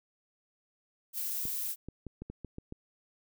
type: noise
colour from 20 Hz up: violet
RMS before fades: -35 dBFS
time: 1.13-1.76 s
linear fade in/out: 50 ms
type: clicks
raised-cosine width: 3 ms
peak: -28 dBFS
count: 8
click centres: 1.454 / 1.886 / 2.067 / 2.22 / 2.3 / 2.447 / 2.584 / 2.724 s
effects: none